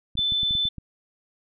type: clicks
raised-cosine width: 5 ms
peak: -24 dBFS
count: 8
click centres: 0.154 / 0.191 / 0.322 / 0.432 / 0.509 / 0.552 / 0.654 / 0.783 s
type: tone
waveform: sine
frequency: 3520 Hz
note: A7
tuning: in tune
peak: -21 dBFS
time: 0.17-0.69 s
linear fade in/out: 10 ms
effects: none